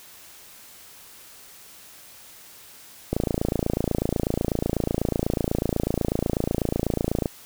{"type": "click train", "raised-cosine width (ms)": 2, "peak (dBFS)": -9, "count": 117, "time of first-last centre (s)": [3.13, 7.258], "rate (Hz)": 28.1, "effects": ["white hiss -47 dBFS RMS until 7.45 s"]}